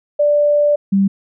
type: tone pair in turn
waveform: sine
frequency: 587.3 / 195.99 Hz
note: D5 / G3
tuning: 0 / 0 cents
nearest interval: octave + perfect fifth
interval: 1900 cents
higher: first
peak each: -10 dBFS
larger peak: neither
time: 0.19-0.76 / 0.92-1.08 s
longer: first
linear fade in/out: 10 ms
effects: none